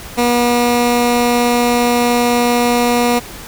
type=tone; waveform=15% pulse; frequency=241.1 Hz; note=B3; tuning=41 cents flat; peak=-5 dBFS; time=0.17-3.2 s; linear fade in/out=20 ms; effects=pink hiss -32 dBFS RMS until 3.47 s